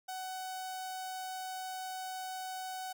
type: tone with notch filter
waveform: sawtooth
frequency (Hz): 749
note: F#5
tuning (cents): +21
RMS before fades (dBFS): -41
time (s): 0.08-2.93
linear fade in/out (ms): 10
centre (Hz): 2000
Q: 1.2
effects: none